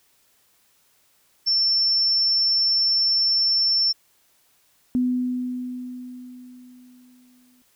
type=tone; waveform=sine; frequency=5390 Hz; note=E8; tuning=38 cents sharp; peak=-17 dBFS; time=1.46-3.93 s; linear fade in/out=20 ms
type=tone with exponential decay; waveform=sine; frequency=250 Hz; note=B3; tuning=21 cents sharp; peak=-17 dBFS; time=4.95-7.62 s; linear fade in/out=0 ms; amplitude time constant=580 ms
effects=white hiss -62 dBFS RMS until 7.75 s